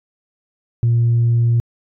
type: tone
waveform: sine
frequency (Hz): 117.5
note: A#2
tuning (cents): +14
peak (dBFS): -10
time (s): 0.83-1.6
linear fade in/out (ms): 0
effects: tanh soft clip ceiling -9 dBFS